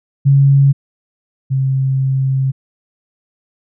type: tone pair in turn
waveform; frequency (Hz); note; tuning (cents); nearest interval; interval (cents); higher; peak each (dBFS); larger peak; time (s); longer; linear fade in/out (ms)
sine; 138.59 / 133.58; C#3 / C3; 0 / +36; minor second; 64; first; -6 / -12; first; 0.25-0.73 / 1.5-2.52; second; 20
effects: none